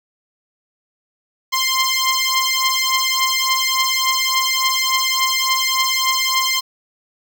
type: beating tone pair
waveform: 10% pulse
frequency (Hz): 1047 / 1050.5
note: C6 / C6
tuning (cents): +1 / +7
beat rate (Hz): 3.5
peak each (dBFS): -10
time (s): 1.52-6.61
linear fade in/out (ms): 20
effects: none